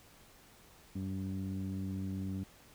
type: tone with low-pass filter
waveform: sawtooth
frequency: 95.6 Hz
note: G2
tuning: 43 cents flat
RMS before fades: -38 dBFS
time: 0.95-2.44 s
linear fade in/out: 10 ms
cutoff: 240 Hz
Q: 5.2
effects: pink hiss -60 dBFS RMS until 2.74 s